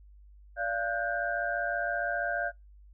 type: tone cluster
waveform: sine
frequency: 582 / 688 / 1466 / 1581 Hz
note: D5 / F5 / F#6 / G6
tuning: -16 / -26 / -16 / +14 cents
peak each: -35 / -33 / -36 / -33 dBFS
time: 0.56-2.52 s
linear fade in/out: 50 ms
effects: noise-tail reverb RT60 0.2 s tail -23 dB re dry + added 50 Hz sine -51 dBFS peak until 2.93 s